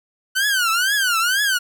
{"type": "tone with vibrato", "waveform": "sawtooth", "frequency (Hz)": 1492, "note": "F#6", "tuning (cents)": 14, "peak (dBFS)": -13, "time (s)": [0.35, 1.59], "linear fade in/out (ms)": 20, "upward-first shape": "triangle", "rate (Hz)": 2.1, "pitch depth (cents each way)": 240, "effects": []}